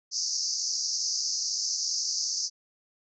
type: band-pass noise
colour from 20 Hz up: pink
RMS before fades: -30 dBFS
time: 0.11-2.5 s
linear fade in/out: 50 ms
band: 4700 to 6500 Hz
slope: 96 dB/octave
effects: none